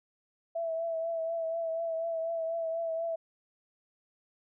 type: tone with vibrato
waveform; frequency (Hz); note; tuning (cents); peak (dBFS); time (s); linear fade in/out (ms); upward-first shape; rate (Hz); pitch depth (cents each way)
sine; 659.3; E5; 0; -30; 0.55-3.16; 10; triangle; 4.1; 37
effects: none